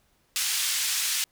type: band-pass noise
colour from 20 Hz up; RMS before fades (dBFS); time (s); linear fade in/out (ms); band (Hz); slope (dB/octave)
white; -27; 0.36-1.24; 0; 2100 to 9000; 12
effects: pink hiss -67 dBFS RMS until 1.31 s